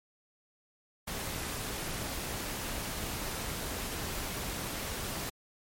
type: noise with amplitude modulation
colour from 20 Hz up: pink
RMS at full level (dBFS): -35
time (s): 1.07-5.3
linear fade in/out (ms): 10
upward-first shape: sine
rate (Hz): 248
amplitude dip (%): 40
effects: MP3 64 kbps